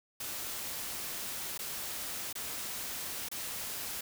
white noise with dropouts, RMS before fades -39 dBFS, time 0.2-4.01 s, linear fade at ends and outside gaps 5 ms, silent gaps 1.578-1.59 / 2.328-2.353 / 3.287-3.314 s, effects none

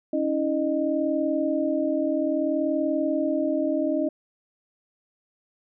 sine tone cluster, 280 / 320.6 / 615 Hz, C#4 / E4 / D#5, +18 / -48 / -20 cents, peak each -26 dBFS, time 0.13-4.09 s, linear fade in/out 5 ms, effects none

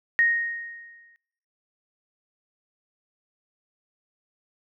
sine tone with exponential decay, 1864.7 Hz, A#6, in tune, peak -15 dBFS, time 0.19-1.16 s, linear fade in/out 0 ms, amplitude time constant 210 ms, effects noise-tail reverb RT60 1.0 s tail -26 dB re dry

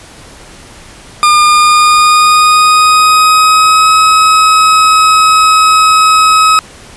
40% pulse tone with pitch glide, 1208 to 1276.9 Hz, D6 to D#6, +48 to +44 cents, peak -3 dBFS, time 1.23-6.59 s, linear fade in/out 0 ms, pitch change +96 cents, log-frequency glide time 1.4-3.89 s, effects pink hiss -34 dBFS RMS until 6.96 s + resampled to 24000 Hz

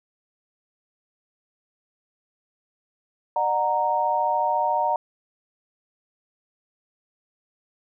sine tone cluster, 602 / 736 / 930 Hz, D5 / F#5 / A#5, +43 / -9 / -4 cents, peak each -27 / -25 / -22 dBFS, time 3.36-4.96 s, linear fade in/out 2 ms, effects none

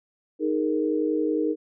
sine chord, D# suspended fourth, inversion none, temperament equal, 311.1 / 415.3 / 466.2 Hz, D#4 / G#4 / A#4, 0 / 0 / 0 cents, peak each -24 / -28 / -27 dBFS, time 0.39-1.56 s, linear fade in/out 50 ms, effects none

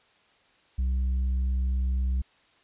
triangle tone with tanh clipping, 64 Hz, C2, 38 cents flat, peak -24 dBFS, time 0.78-2.22 s, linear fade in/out 10 ms, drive 8 dB, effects white hiss -62 dBFS RMS until 2.63 s + resampled to 8000 Hz

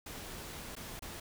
pink noise with dropouts, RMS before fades -45 dBFS, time 0.06-1.2 s, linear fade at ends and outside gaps 5 ms, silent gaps 0.754-0.764 / 0.994-1.021 s, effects none

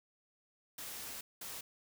white noise bursts at uneven times, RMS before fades -45 dBFS, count 2, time 0.78-1.21 / 1.41-1.61 s, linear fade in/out 5 ms, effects none

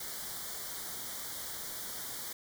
white band-stop noise, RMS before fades -41 dBFS, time 0-2.33 s, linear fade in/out 5 ms, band 2200 to 3100 Hz, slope 96 dB/octave, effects none

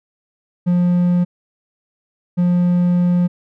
triangle tone pair in turn, 176.8 / 176.8 Hz, F3 / F3, +22 / +22 cents, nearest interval unison, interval 0 cents, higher neither, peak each -10 dBFS, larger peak neither, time 0.66-1.25 / 2.37-3.28 s, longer second, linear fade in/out 20 ms, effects none

